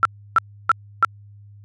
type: tone bursts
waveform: sine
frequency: 1347 Hz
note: E6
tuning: 37 cents sharp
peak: -10 dBFS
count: 4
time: 0.03-1.048 s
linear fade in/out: 0 ms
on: 22 ms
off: 310 ms
effects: added 102 Hz sine -42 dBFS peak until 1.64 s + resampled to 24000 Hz